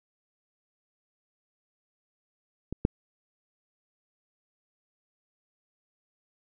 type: clicks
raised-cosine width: 3 ms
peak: -20 / -8 dBFS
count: 2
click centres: 2.726 / 2.851 s
effects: none